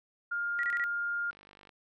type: tone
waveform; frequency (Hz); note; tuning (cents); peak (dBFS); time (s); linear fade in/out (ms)
sine; 1409; F6; +15; -30; 0.31-1.31; 10
type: tone bursts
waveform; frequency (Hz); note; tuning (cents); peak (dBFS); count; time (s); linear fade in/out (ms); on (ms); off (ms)
sine; 1927; B6; -43; -30; 4; 0.59-0.84; 0; 43; 26
type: click train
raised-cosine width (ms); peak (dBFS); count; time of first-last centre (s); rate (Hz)
0.3; -38; 20; 1.31-1.692; 49.7
effects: none